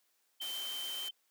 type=tone with vibrato; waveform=sine; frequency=3103 Hz; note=G7; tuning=18 cents flat; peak=-38 dBFS; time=0.4-1.11 s; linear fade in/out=10 ms; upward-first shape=sine; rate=6.9 Hz; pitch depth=8 cents each way
type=noise; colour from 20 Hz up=white; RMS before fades=-45 dBFS; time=0.41-1.09 s; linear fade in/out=10 ms
effects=white hiss -75 dBFS RMS until 1.3 s + high-pass 300 Hz 12 dB/octave